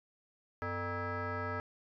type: tone with frequency modulation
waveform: sine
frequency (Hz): 602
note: D5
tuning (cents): +43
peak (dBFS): -33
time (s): 0.62-1.6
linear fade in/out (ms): 0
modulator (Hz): 349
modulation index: 3.2
effects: tanh soft clip ceiling -31 dBFS